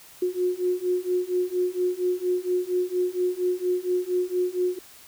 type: beating tone pair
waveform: sine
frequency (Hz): 359.3 / 363.6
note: F4 / F#4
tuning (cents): +49 / -30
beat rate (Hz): 4.3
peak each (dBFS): -26 / -25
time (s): 0.22-4.79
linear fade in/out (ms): 5
effects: white hiss -49 dBFS RMS until 5.07 s